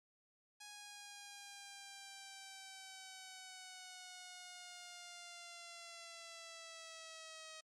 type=linear sweep; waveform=5% pulse; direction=down; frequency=830.6 to 632 Hz; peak=-39 dBFS; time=0.6-7.61 s; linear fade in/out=10 ms; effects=low-pass 9000 Hz 12 dB/octave + MP3 96 kbps